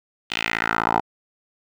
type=tone with band-pass filter sweep; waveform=10% pulse; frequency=56.1 Hz; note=A1; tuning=34 cents sharp; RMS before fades=-23 dBFS; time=0.3-1.01 s; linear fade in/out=20 ms; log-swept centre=3200 to 820 Hz; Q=2.7; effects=none